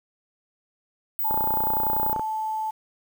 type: tone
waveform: sine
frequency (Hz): 16000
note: B9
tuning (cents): +21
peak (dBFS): -23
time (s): 1.19-2.13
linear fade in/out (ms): 0
type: tone with pitch glide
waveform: sine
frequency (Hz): 879 to 872.9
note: A5 to A5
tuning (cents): -2 to -14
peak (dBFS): -25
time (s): 1.24-2.71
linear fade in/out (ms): 10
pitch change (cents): -12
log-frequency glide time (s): 1.81-2.27
type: click train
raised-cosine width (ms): 1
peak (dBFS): -16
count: 28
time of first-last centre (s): 1.31-2.195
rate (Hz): 30.5
effects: 8-bit